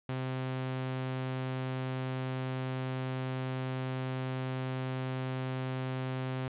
sawtooth tone, 130 Hz, C3, 11 cents flat, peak -29 dBFS, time 0.09-6.48 s, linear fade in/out 2 ms, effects resampled to 8000 Hz + 10-bit

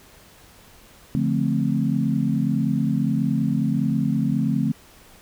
sine chord, D minor seventh, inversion none, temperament equal with one note detuned, 145.06 / 174.61 / 220 / 261.6 Hz, D3 / F3 / A3 / C4, -21 / 0 / 0 / 0 cents, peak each -24 / -26 / -23 / -25 dBFS, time 1.15-4.72 s, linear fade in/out 0 ms, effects pink hiss -50 dBFS RMS until 5.21 s

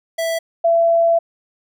square / sine tone pair in turn, 659.3 / 671.2 Hz, E5 / E5, 0 / +31 cents, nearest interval unison, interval 31 cents, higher second, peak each -19 / -11 dBFS, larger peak second, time 0.18-0.39 / 0.64-1.19 s, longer second, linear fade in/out 10 ms, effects none

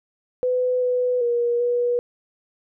sine tone with pitch steps, 502 / 497.4 / 476.6 / 484.3 Hz, B4 / B4 / A#4 / B4, +28 / +12 / +38 / -34 cents, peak -18 dBFS, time 0.43-1.99 s, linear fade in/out 0 ms, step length 390 ms, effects none

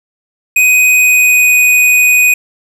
square tone with pitch glide, 2502 to 2488 Hz, D#7 to D#7, +9 to -1 cents, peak -6 dBFS, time 0.56-2.34 s, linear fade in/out 5 ms, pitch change -10 cents, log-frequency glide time 0.93-1.55 s, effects none

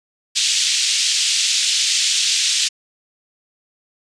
pink band-pass noise, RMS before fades -18 dBFS, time 0.35-2.69 s, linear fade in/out 20 ms, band 2900 to 7700 Hz, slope 24 dB/octave, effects resampled to 22050 Hz

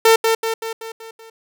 sawtooth tone with echo, 450.5 Hz, A4, 41 cents sharp, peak -5 dBFS, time 0.05-0.16 s, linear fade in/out 5 ms, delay 190 ms, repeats 6, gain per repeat -5 dB, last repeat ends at 1.3 s, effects none

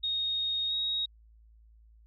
sine tone with pitch glide, 3726 to 3780 Hz, A#7 to A#7, -2 to +23 cents, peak -28 dBFS, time 0.03-1.06 s, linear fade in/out 10 ms, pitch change +25 cents, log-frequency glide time 0.68-0.73 s, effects added 55 Hz sine -55 dBFS peak until 2.06 s

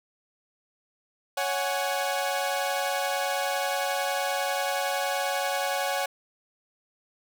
sawtooth chord, C# suspended fourth, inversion none, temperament equal with one note detuned, 557.6 / 740 / 830.6 Hz, C#5 / F#5 / G#5, +10 / 0 / 0 cents, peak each -26 / -26 / -28 dBFS, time 1.37-6.06 s, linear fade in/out 5 ms, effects none

